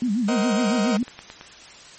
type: tone with vibrato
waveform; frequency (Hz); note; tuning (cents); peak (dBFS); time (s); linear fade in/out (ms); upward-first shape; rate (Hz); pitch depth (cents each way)
sine; 223.5; A3; +27; -19; 0.02-1.03; 2; sine; 7.2; 220
type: chord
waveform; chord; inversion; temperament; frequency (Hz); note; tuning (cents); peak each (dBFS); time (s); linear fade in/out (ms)
sawtooth; C half-diminished seventh; third; just; 470.9 / 523.3 / 627.9 / 753.5; Bb4 / C5 / Eb5 / Gb5; +18 / 0 / +16 / +31; -24 / -29 / -23 / -28; 0.28-0.97; 5
type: click train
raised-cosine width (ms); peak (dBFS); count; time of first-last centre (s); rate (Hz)
0.3; -21; 6; 0.86-1.411; 9.07
effects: white hiss -44 dBFS RMS until 1.98 s + MP3 32 kbps